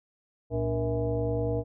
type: tone with frequency modulation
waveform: sine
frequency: 293.7 Hz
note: D4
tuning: in tune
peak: -25 dBFS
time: 0.5-1.64 s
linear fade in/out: 50 ms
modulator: 179 Hz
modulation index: 1.8
effects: none